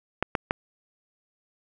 clicks, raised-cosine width 0.5 ms, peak -8 dBFS, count 3, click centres 0.226 / 0.352 / 0.509 s, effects none

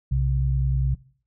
sine tone pair together, 62.25 / 132.6 Hz, B1 / C3, +14 / +23 cents, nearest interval octave + minor second, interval 1309 cents, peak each -22 dBFS, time 0.11-0.95 s, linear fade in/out 10 ms, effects noise-tail reverb RT60 0.5 s tail -20 dB re dry

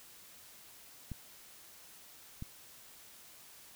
clicks, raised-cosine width 5 ms, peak -28 dBFS, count 2, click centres 1.117 / 2.424 s, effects white hiss -56 dBFS RMS until 3.75 s

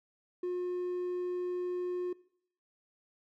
triangle tone, 358.7 Hz, F4, 46 cents sharp, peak -29 dBFS, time 0.43-2.13 s, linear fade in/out 5 ms, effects noise-tail reverb RT60 0.6 s tail -22 dB re dry + tanh soft clip ceiling -26 dBFS

